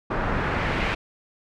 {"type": "noise with low-pass filter sweep", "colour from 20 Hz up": "pink", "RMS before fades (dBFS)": -25, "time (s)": [0.1, 0.95], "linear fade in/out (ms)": 10, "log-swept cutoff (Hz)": [1300, 2600], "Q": 1.5, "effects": []}